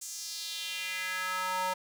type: tone with high-pass filter sweep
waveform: square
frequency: 185 Hz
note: F#3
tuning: in tune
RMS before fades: -35 dBFS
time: 0.01-1.74 s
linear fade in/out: 10 ms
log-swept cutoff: 7200 to 780 Hz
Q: 2.6
effects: none